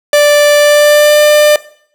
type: tone with pitch glide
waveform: 45% pulse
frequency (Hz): 587.3 to 597.2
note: D5 to D5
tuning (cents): 0 to +29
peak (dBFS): -4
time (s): 0.13-1.56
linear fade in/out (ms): 2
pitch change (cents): +29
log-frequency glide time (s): 0.57-1.22
effects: noise-tail reverb RT60 0.6 s tail -18 dB re dry